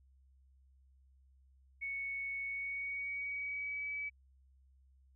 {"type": "tone with pitch glide", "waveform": "sine", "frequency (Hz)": [2217, 2289], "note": ["C#7", "D7"], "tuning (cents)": [0, -45], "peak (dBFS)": -37, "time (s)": [1.81, 4.1], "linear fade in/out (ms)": 20, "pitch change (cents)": 55, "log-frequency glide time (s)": [2.43, 3.9], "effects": ["added 66 Hz sine -63 dBFS peak until 5.15 s"]}